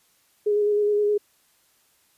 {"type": "tone with vibrato", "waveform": "sine", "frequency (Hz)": 415.3, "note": "G#4", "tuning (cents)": 0, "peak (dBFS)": -18, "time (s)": [0.46, 1.18], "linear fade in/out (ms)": 10, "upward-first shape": "square", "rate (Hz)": 9.6, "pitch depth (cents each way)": 15, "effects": ["white hiss -63 dBFS RMS until 2.17 s", "resampled to 32000 Hz"]}